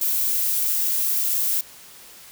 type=noise; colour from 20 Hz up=violet; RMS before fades=-22 dBFS; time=0.01-1.61 s; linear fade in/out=5 ms; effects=white hiss -45 dBFS RMS until 2.31 s